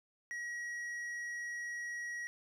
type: tone with tanh clipping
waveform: triangle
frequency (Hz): 1908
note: A#6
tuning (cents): +40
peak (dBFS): -40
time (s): 0.31-2.27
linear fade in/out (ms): 0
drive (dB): 11
effects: none